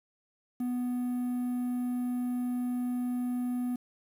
triangle tone, 246.9 Hz, B3, in tune, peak -27 dBFS, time 0.6-3.76 s, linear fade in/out 5 ms, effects 9-bit

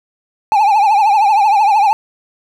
triangle tone with vibrato, 833 Hz, G#5, 5 cents sharp, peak -6 dBFS, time 0.52-1.93 s, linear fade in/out 0 ms, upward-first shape triangle, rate 13 Hz, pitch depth 130 cents each way, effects none

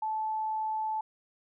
sine tone, 871 Hz, A5, 18 cents flat, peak -29 dBFS, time 0.02-1.01 s, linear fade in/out 5 ms, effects none

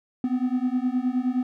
triangle beating tone pair, 247.4 / 257 Hz, B3 / C4, +3 / -31 cents, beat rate 9.6 Hz, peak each -23 dBFS, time 0.24-1.43 s, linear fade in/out 2 ms, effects none

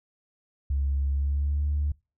sine tone with pitch glide, 69.3 to 73.12 Hz, C#2 to D2, 0 to -7 cents, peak -22 dBFS, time 0.7-1.92 s, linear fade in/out 5 ms, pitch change +93 cents, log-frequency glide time 1.12-1.66 s, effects noise-tail reverb RT60 0.3 s tail -26 dB re dry + tanh soft clip ceiling -19 dBFS

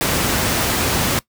pink noise, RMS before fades -18 dBFS, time 0.01-1.19 s, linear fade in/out 0 ms, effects noise-tail reverb RT60 0.1 s tail -20 dB re dry + high-pass 60 Hz 12 dB/octave

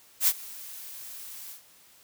blue noise with ADSR envelope, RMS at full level -20 dBFS, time 0.2-1.62 s, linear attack 75 ms, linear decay 52 ms, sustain -22 dB, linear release 110 ms, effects white hiss -57 dBFS RMS until 2.03 s + high-pass 60 Hz 12 dB/octave

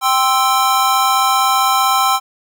square chord, C major, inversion second, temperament equal, 784 / 1046.5 / 1318.5 Hz, G5 / C6 / E6, 0 / 0 / 0 cents, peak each -17 dBFS, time 0.01-2.2 s, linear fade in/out 50 ms, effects none

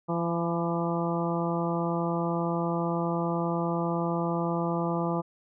harmonic tone with a mistuned harmonic, 169.7 Hz, F3, 49 cents flat, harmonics 1 / 2 / 3 / 4 / 5 / 6 / 7, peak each -29 / -32 / -34 / -35 / -36 / -37 / -37 dBFS, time 0.08-5.22 s, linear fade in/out 20 ms, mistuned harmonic 6, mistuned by -31 cents, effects none

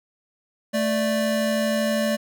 square tone pair together, 220 / 587.3 Hz, A3 / D5, 0 / 0 cents, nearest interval octave + perfect fourth, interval 1700 cents, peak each -24 dBFS, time 0.73-2.17 s, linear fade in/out 20 ms, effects none

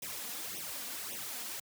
white noise with flanger, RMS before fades -41 dBFS, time 0.02-1.6 s, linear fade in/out 5 ms, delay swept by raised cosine 0.33 to 4.23 ms, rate 1.8 Hz, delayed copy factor +0.95, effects high-pass 100 Hz 12 dB/octave

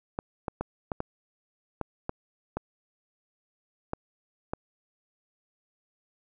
clicks, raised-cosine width 1 ms, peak -16 dBFS, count 10, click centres 0.189 / 0.482 / 0.61 / 0.918 / 1.004 / 1.813 / 2.094 / 2.57 / 3.934 / 4.535 s, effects none

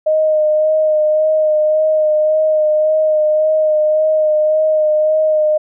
sine tone with vibrato, 618 Hz, D#5, 12 cents flat, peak -10 dBFS, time 0.06-5.58 s, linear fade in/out 10 ms, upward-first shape sine, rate 1.8 Hz, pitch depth 19 cents each way, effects none

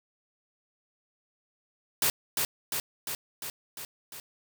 white noise with echo, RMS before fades -25 dBFS, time 2.02-2.1 s, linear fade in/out 2 ms, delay 350 ms, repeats 6, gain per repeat -3 dB, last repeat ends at 4.2 s, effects none

